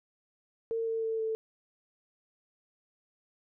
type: tone with pitch steps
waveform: sine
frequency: 454.7 / 450.8 / 446.9 / 443 Hz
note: A#4 / A4 / A4 / A4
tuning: -43 / +42 / +27 / +12 cents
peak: -29 dBFS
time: 0.71-1.35 s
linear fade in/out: 0 ms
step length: 160 ms
effects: none